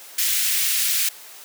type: high-pass noise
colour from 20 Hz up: white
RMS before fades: -21 dBFS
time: 0.18-1.09 s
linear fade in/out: 5 ms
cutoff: 1800 Hz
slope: 24 dB/octave
effects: white hiss -42 dBFS RMS until 1.44 s + high-pass 400 Hz 12 dB/octave